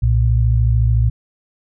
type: tone pair together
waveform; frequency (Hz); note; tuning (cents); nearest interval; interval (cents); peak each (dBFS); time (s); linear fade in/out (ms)
sine; 61.74 / 115.44; B1 / A#2; 0 / -16; major seventh; 1084; -14; 0.02-1.1; 10
effects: none